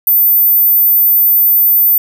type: tone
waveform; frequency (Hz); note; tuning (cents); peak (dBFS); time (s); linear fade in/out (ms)
sine; 14090; A9; +1; -6; 0.07-1.98; 2
effects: none